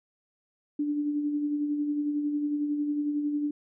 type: tone with tremolo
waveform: sine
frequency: 293.7 Hz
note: D4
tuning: in tune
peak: -24 dBFS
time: 0.79-3.51 s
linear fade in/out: 5 ms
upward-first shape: sine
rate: 11 Hz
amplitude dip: 40%
effects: none